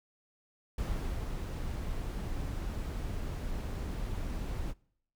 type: noise with ADSR envelope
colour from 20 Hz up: brown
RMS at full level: -33 dBFS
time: 0.78-4.74 s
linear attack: 4 ms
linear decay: 480 ms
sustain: -3 dB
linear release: 40 ms
effects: noise-tail reverb RT60 0.7 s tail -26 dB re dry